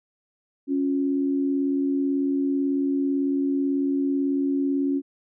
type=tone pair together; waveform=sine; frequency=277.2 / 355.3 Hz; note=C#4 / F4; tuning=0 / +30 cents; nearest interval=major third; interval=430 cents; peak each=-21 / -30 dBFS; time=0.67-5.02 s; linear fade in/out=50 ms; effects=none